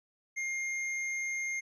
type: tone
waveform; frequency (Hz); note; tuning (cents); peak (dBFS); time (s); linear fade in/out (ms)
square; 2122; C7; +24; -33; 0.36-1.61; 20
effects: resampled to 22050 Hz